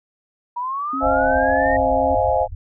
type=linear sweep; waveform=sine; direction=up; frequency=950 to 1873 Hz; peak=-22 dBFS; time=0.56-1.77 s; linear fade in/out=10 ms
type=tone with vibrato; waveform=sine; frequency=268.8 Hz; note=C4; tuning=47 cents sharp; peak=-25 dBFS; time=0.93-2.15 s; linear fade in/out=5 ms; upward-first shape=triangle; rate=1.8 Hz; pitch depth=29 cents each way
type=chord; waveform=sine; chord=F minor seventh; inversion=second; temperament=just; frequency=523.8 / 628.6 / 698.5 / 838.1 Hz; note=C5 / Eb5 / F5 / Ab5; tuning=+2 / +18 / 0 / +16 cents; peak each=-21 dBFS; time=1-2.48 s; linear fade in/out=50 ms
type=low-pass noise; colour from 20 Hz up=white; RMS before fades=-30 dBFS; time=1.02-2.55 s; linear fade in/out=5 ms; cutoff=100 Hz; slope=96 dB/octave
effects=none